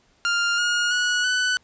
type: tone with pitch steps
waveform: sawtooth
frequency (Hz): 1400 / 1431.1 / 1462.8 / 1495.3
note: F6 / F6 / F#6 / F#6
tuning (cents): +4 / +42 / -20 / +18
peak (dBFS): -16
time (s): 0.25-1.57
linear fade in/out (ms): 0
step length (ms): 330
effects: pink hiss -61 dBFS RMS until 1.63 s + resampled to 16000 Hz